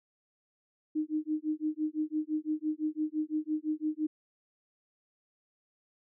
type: tone with tremolo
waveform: sine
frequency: 308.2 Hz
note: D#4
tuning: 16 cents flat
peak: -26 dBFS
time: 0.95-4.07 s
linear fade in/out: 10 ms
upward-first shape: sine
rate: 5.9 Hz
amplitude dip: 100%
effects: none